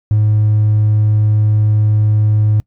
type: tone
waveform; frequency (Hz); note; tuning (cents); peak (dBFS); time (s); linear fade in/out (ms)
triangle; 106.4; G#2; +42; -6; 0.11-2.6; 0
effects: noise-tail reverb RT60 0.1 s tail -26 dB re dry + tanh soft clip ceiling -4 dBFS